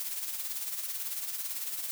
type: noise with tremolo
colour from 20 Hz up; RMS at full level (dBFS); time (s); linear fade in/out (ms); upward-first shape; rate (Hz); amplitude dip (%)
blue; -34; 0-1.91; 0; sine; 18; 50
effects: none